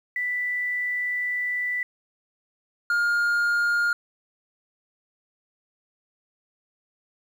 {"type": "tone pair in turn", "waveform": ["sine", "triangle"], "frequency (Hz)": [1978, 1414.9], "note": ["B6", "F6"], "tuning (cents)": [2, 22], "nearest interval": "tritone", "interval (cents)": 580, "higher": "first", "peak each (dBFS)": [-24, -18], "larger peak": "second", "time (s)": [[0.16, 1.83], [2.9, 3.93]], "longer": "first", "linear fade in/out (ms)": 2, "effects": ["9-bit"]}